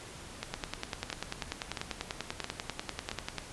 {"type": "two click trains", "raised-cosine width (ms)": 0.2, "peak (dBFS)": [-17, -16], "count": [5, 30], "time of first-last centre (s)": [[0.43, 3.115], [0.54, 3.383]], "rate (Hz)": [1.49, 10.2], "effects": ["pink hiss -47 dBFS RMS until 3.52 s", "resampled to 24000 Hz"]}